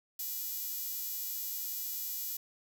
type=tone with high-pass filter; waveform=5% pulse; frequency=487.9 Hz; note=B4; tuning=21 cents flat; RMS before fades=-38 dBFS; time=0.19-2.37 s; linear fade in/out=5 ms; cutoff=11000 Hz; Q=1.1; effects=10-bit